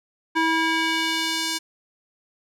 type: tone with band-pass filter sweep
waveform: square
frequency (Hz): 324.4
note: E4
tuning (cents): -28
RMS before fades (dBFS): -23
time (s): 0.35-1.59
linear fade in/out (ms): 20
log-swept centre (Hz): 1400 to 5600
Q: 1
effects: none